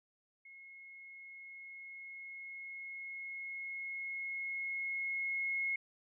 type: tone with level ramp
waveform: sine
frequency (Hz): 2167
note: C#7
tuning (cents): -40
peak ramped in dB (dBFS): -52 to -32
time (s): 0.45-5.76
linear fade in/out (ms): 5
effects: none